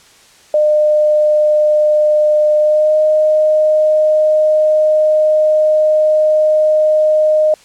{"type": "tone with pitch glide", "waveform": "sine", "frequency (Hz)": [605, 616.3], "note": ["D#5", "D#5"], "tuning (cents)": [-49, -17], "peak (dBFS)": -8, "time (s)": [0.54, 7.54], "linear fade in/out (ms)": 2, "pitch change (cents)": 32, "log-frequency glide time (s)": [2.59, 2.96], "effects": ["white hiss -45 dBFS RMS until 7.64 s", "low-pass 8000 Hz 12 dB/octave"]}